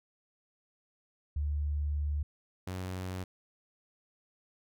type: tone pair in turn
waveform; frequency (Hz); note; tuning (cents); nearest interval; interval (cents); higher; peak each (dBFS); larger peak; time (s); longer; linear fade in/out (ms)
sine / sawtooth; 73.42 / 92.5; D2 / F#2; 0 / 0; major third; 400; second; -29 / -32; first; 1.36-2.23 / 2.67-3.24; first; 5
effects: none